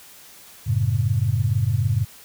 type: chord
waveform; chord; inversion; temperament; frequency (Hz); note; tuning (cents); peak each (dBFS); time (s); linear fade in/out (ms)
sine; F# minor; none; equal with one note detuned; 92.5 / 110 / 136.6; F#2 / A2 / C#3; 0 / 0 / -25; -24 / -20 / -24; 0.66-2.05; 20
effects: white hiss -46 dBFS RMS until 2.24 s